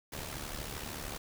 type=noise with amplitude modulation; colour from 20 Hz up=pink; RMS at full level=-38 dBFS; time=0.12-1.18 s; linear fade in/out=10 ms; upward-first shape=sine; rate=73.1 Hz; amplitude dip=65%; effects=none